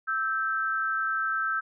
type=tone pair together; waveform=sine; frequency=1314.3 / 1563 Hz; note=E6 / G6; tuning=-6 / -6 cents; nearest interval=minor third; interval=300 cents; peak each=-28 dBFS; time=0.07-1.61 s; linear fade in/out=20 ms; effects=none